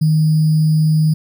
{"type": "tone with sample-and-hold", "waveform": "sine", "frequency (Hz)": 155.9, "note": "D#3", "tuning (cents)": 4, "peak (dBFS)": -10, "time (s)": [0.01, 1.14], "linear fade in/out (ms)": 10, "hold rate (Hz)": 4900, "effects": []}